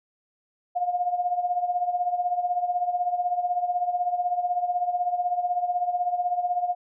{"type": "tone with tremolo", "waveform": "sine", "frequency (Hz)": 713, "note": "F5", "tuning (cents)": 36, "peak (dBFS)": -19, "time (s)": [0.75, 6.75], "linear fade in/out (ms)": 20, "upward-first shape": "triangle", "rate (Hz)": 16, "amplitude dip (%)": 80, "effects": []}